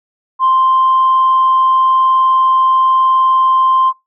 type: tone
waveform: sine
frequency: 1046.5 Hz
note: C6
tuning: in tune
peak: -7 dBFS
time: 0.39-3.93 s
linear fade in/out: 50 ms
effects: noise-tail reverb RT60 0.2 s tail -22 dB re dry + tanh soft clip ceiling -4 dBFS